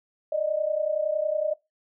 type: tone pair together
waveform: sine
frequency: 591.5 / 622.3 Hz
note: D5 / D#5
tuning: +12 / 0 cents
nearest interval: minor second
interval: 88 cents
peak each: -27 / -25 dBFS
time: 0.32-1.54 s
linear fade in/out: 5 ms
effects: noise-tail reverb RT60 0.2 s tail -20 dB re dry